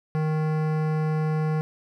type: tone with hard clipping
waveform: sine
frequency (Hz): 155.56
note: D#3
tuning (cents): 0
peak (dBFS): -24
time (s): 0.15-1.61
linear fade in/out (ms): 0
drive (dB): 17
effects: none